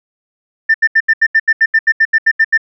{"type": "tone bursts", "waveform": "sine", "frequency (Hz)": 1789, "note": "A6", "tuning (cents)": 28, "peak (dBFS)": -5, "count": 15, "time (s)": [0.69, 2.577], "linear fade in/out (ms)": 10, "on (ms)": 53, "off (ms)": 78, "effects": ["tanh soft clip ceiling -2 dBFS"]}